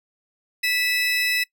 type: tone pair together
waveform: 30% pulse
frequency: 1975.5 / 2591 Hz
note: B6 / E7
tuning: 0 / -30 cents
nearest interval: perfect fourth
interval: 470 cents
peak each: -20 dBFS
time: 0.63-1.44 s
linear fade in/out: 10 ms
effects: noise-tail reverb RT60 0.1 s tail -23 dB re dry